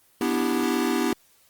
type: chord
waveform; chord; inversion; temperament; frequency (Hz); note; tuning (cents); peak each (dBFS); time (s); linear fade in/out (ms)
square; E minor seventh; second; equal; 246.9 / 293.7 / 329.6 / 392; B3 / D4 / E4 / G4; 0 / 0 / 0 / 0; -27 / -29 / -28 / -29; 0.21-1.13; 2
effects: white hiss -60 dBFS RMS until 1.49 s + Opus 24 kbps